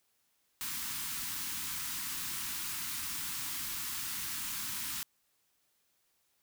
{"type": "band-stop noise", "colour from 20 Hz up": "white", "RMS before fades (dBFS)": -38, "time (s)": [0.61, 5.03], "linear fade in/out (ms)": 0, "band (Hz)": [320, 910], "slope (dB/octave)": 48, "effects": ["white hiss -75 dBFS RMS until 6.42 s"]}